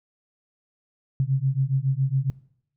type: beating tone pair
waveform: sine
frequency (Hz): 130.9 / 138.1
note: C3 / C#3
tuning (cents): +1 / -6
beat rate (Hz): 7.2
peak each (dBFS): -23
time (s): 1.2-2.3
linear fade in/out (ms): 0
effects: noise-tail reverb RT60 0.7 s tail -22 dB re dry